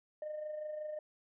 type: tone with amplitude modulation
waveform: sine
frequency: 609 Hz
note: D#5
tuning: 37 cents flat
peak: -35 dBFS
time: 0.22-0.99 s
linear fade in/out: 2 ms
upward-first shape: sine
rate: 25.5 Hz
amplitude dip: 50%
effects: tanh soft clip ceiling -35 dBFS